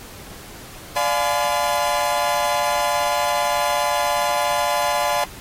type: chord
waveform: 40% pulse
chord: D diminished seventh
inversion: none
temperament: just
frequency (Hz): 587.3 / 704.8 / 845.8 / 1014.9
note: D5 / F5 / Ab5 / Cb6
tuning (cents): 0 / +16 / +31 / +47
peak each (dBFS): -23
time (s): 0.96-5.24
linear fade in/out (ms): 2
effects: pink hiss -40 dBFS RMS until 5.4 s + AAC 48 kbps

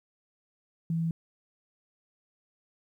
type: tone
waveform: sine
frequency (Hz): 164.81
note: E3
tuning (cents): 0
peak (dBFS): -26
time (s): 0.9-1.11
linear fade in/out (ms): 2
effects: 11-bit

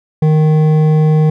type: tone with hard clipping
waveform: triangle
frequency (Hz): 154.9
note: D#3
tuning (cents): -7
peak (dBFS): -9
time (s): 0.22-1.3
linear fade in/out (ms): 5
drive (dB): 13
effects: none

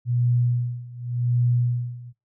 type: tone with tremolo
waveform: sine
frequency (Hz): 121.5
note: B2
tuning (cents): -28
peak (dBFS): -17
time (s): 0.05-2.13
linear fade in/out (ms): 50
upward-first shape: sine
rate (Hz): 0.88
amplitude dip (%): 90
effects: noise-tail reverb RT60 0.2 s tail -20 dB re dry

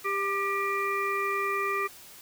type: harmonic tone with a mistuned harmonic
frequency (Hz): 396.8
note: G4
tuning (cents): +21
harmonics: 1 / 3 / 5 / 6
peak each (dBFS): -32 / -29 / -34 / -34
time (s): 0.04-1.88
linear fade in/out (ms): 20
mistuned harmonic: 5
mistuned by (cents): -40
effects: white hiss -49 dBFS RMS until 2.21 s

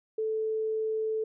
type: tone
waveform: sine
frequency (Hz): 438.3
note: A4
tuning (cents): -7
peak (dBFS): -27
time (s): 0.18-1.24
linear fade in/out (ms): 5
effects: none

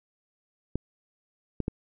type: clicks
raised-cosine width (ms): 3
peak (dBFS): -15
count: 3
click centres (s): 0.756 / 1.603 / 1.681
effects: none

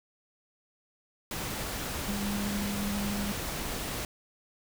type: tone in noise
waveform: sine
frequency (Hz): 203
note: G#3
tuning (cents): -39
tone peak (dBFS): -31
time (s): 2.08-3.32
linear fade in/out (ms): 2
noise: pink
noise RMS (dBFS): -35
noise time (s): 1.31-4.05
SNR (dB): +1
effects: none

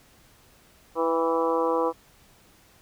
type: harmonic tone with a mistuned harmonic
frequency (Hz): 164.81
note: E3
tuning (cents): 0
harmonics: 2 / 3 / 4 / 5 / 6 / 7 / 8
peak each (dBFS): -29 / -24 / -36 / -32 / -29 / -31 / -39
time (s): 0.95-1.93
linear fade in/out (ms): 50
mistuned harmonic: 5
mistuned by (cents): -31
effects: pink hiss -57 dBFS RMS until 2.81 s

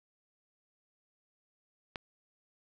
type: click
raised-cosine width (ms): 0.3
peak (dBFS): -21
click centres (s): 1.958
effects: none

